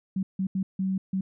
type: tone bursts at uneven times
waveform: sine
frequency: 190.2 Hz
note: F#3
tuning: 48 cents sharp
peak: -24 dBFS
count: 5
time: 0.16-0.23 / 0.39-0.47 / 0.55-0.63 / 0.79-0.98 / 1.13-1.21 s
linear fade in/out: 5 ms
effects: none